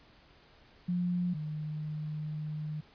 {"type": "tone pair in turn", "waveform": "sine", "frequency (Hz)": [177.3, 152.74], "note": ["F3", "D#3"], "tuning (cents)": [26, -32], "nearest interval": "minor third", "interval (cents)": 258, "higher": "first", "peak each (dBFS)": [-28, -34], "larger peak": "first", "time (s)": [[0.88, 1.34], [1.34, 2.81]], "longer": "second", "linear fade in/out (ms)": 10, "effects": ["pink hiss -60 dBFS RMS until 2.94 s", "resampled to 11025 Hz"]}